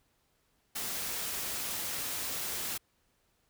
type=noise; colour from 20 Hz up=white; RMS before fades=-36 dBFS; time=0.75-2.78 s; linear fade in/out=10 ms; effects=pink hiss -73 dBFS RMS until 3.49 s